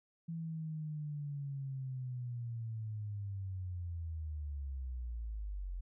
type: linear sweep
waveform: sine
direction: down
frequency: 166.6 to 43.18 Hz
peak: -38 dBFS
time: 0.28-5.81 s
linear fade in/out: 10 ms
effects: none